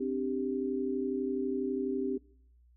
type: chord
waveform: sine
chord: C suspended second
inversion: none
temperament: equal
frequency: 261.6 / 293.7 / 392 Hz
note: C4 / D4 / G4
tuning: 0 / 0 / 0 cents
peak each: -33 / -37 / -33 dBFS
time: 0-2.18 s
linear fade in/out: 10 ms
effects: noise-tail reverb RT60 0.7 s tail -25 dB re dry + added 60 Hz sine -59 dBFS peak until 2.76 s